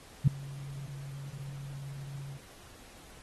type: tone with ADSR envelope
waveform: sine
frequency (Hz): 138.59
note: C#3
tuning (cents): 0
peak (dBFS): -15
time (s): 0.24-2.39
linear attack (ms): 35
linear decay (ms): 4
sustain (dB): -24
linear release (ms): 52
effects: pink hiss -54 dBFS RMS until 3.22 s + AAC 32 kbps